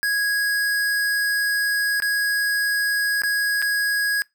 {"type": "tone with dropouts", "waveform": "square", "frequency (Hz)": 1656, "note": "G#6", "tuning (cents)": -5, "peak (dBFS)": -20, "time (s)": [0.03, 4.22], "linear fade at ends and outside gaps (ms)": 0, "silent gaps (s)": [[2.001, 2.022], [3.219, 3.235], [3.618, 3.624]], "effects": ["noise-tail reverb RT60 0.2 s tail -24 dB re dry"]}